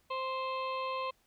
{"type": "harmonic tone with a mistuned harmonic", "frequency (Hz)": 523.3, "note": "C5", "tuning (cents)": 0, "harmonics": [1, 2, 4, 5, 6, 7, 8], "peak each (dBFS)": [-38, -35, -52, -44, -49, -56, -51], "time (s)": [0.1, 1.11], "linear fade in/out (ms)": 10, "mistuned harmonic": 6, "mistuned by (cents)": 16, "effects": ["pink hiss -71 dBFS RMS until 1.26 s"]}